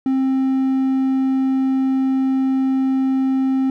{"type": "tone", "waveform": "triangle", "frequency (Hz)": 264.8, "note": "C4", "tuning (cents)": 21, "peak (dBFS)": -13, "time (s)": [0.06, 3.7], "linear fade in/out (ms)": 2, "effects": []}